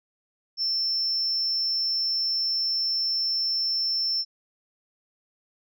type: tone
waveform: sine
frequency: 5360 Hz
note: E8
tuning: 28 cents sharp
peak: -22 dBFS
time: 0.57-4.25 s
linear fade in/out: 50 ms
effects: tanh soft clip ceiling -19 dBFS